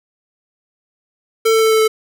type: tone with pitch steps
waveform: square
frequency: 447.5 / 444.9 / 442.4 / 439.8 / 437.3 Hz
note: A4 / A4 / A4 / A4 / A4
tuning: +29 / +19 / +9 / -1 / -11 cents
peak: -11 dBFS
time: 1.45-1.88 s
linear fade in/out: 10 ms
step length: 86 ms
effects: none